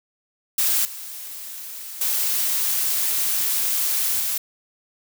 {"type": "noise with level steps", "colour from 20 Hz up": "blue", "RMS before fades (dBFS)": [-20, -35, -22, -24], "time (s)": [0.58, 4.38], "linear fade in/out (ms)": 5, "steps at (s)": [0.85, 2.01, 4.2], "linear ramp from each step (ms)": 2, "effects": []}